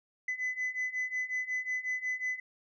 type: beating tone pair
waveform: sine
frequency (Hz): 2008 / 2013.5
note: B6 / B6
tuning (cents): +28 / +33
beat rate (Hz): 5.5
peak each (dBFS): -34 / -32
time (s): 0.28-2.4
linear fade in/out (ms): 5
effects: tanh soft clip ceiling -28 dBFS